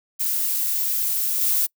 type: noise with level steps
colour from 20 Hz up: violet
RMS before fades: -23 / -20 dBFS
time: 0.19-1.67 s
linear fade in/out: 20 ms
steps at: 1.41 s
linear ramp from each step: 2 ms
effects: noise-tail reverb RT60 0.1 s tail -26 dB re dry